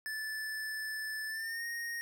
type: tone with pitch glide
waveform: square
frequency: 1748 to 1862.7 Hz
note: A6 to A#6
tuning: -12 to -2 cents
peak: -37 dBFS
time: 0.06-2.01 s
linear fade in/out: 0 ms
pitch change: +110 cents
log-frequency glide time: 1.28-1.65 s
effects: none